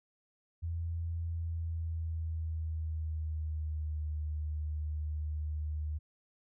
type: tone with pitch glide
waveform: sine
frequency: 83.6 to 76.22 Hz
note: E2 to D#2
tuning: +25 to -35 cents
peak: -33 dBFS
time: 0.62-5.99 s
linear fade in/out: 20 ms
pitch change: -160 cents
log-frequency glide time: 1.26-4.09 s
effects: none